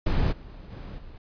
brown noise with level steps, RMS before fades -23 / -43 / -38 / -44 dBFS, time 0.06-1.18 s, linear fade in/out 5 ms, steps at 0.31 / 0.7 / 0.97 s, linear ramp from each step 20 ms, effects resampled to 11025 Hz

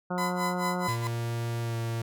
harmonic tone, 179.9 Hz, F#3, 48 cents flat, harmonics 1 / 2 / 3 / 4 / 5 / 6 / 7 / 8, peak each -31 / -37 / -36 / -37 / -38 / -43 / -40 / -41 dBFS, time 0.1-0.88 s, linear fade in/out 10 ms
35% pulse tone with tremolo, 1008 Hz, B5, 35 cents sharp, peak -26 dBFS, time 0.18-1.07 s, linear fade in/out 0 ms, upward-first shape sine, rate 4.6 Hz, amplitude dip 90%
45% pulse tone with pitch glide, 117.1 to 115.42 Hz, A#2 to A#2, +8 to -17 cents, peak -29 dBFS, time 0.88-2.02 s, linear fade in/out 5 ms, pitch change -25 cents, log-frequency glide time 1.61-1.76 s
effects none

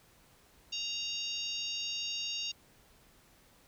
harmonic tone with a mistuned harmonic, 932.3 Hz, A#5, in tune, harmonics 3 / 4 / 5 / 6 / 7, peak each -38 / -40 / -42 / -44 / -45 dBFS, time 0.72-2.52 s, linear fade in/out 10 ms, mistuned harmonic 6, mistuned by -18 cents, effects pink hiss -63 dBFS RMS until 3.67 s

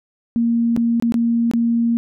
sine tone with dropouts, 233.1 Hz, A#3, in tune, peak -14 dBFS, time 0.36-1.97 s, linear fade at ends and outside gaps 0 ms, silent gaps 0.764-0.774 / 0.999-1.024 / 1.122-1.142 / 1.513-1.536 s, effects none

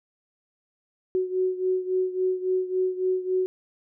sine beating tone pair, 370 / 373.6 Hz, F#4 / F#4, 0 / +17 cents, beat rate 3.6 Hz, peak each -24 / -28 dBFS, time 1.15-3.46 s, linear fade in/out 0 ms, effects none

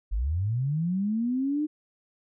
sine linear sweep, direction up, 43.65 to 308.9 Hz, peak -24 dBFS, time 0.11-1.67 s, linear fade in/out 20 ms, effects none

